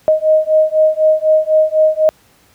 sine beating tone pair, 622.3 / 626.3 Hz, D#5 / D#5, 0 / +11 cents, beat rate 4 Hz, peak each -12 dBFS, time 0.08-2.09 s, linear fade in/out 0 ms, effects pink hiss -51 dBFS RMS until 2.54 s + high-pass 60 Hz 12 dB/octave

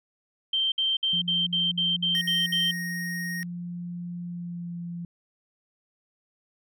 sine tone bursts, 3136 Hz, G7, in tune, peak -22 dBFS, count 9, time 0.53-2.712 s, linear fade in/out 5 ms, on 190 ms, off 59 ms
sine tone with pitch glide, 174.61 to 172.21 Hz, F3 to F3, 0 to -24 cents, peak -32 dBFS, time 1.13-5.05 s, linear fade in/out 2 ms, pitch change -24 cents, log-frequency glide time 4.23-4.79 s
square tone, 1864.7 Hz, A#6, in tune, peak -32 dBFS, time 2.15-3.43 s, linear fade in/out 0 ms
effects none

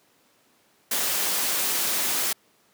white noise, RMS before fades -25 dBFS, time 0.91-2.33 s, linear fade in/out 5 ms, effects pink hiss -62 dBFS RMS until 2.73 s + high-pass 200 Hz 12 dB/octave

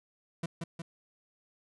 40% pulse tone with echo, 167.1 Hz, E3, 24 cents sharp, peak -31 dBFS, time 0.43-0.46 s, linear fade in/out 5 ms, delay 180 ms, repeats 2, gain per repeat -3 dB, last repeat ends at 0.82 s, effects resampled to 24000 Hz + 12-bit

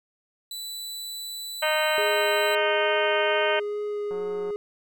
sawtooth tone, 3972 Hz, B7, 9 cents sharp, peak -30 dBFS, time 0.51-2.55 s, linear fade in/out 2 ms
harmonic tone, 308.8 Hz, D#4, 13 cents flat, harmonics 2 / 3 / 4 / 5 / 6 / 7 / 8 / 9 / 10, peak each -25 / -30 / -32 / -29 / -34 / -32 / -34 / -34 / -32 dBFS, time 1.62-3.6 s, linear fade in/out 10 ms
triangle tone with vibrato, 415.3 Hz, G#4, in tune, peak -25 dBFS, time 1.98-4.56 s, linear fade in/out 0 ms, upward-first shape sine, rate 2.3 Hz, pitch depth 8 cents each way
click train, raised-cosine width 1 ms, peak -29 dBFS, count 73, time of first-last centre 4.11-4.506 s, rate 182 Hz
effects none

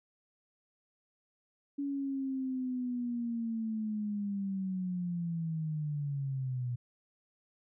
sine linear sweep, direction down, 283.6 to 120.6 Hz, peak -32 dBFS, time 1.78-6.76 s, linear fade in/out 10 ms, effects none

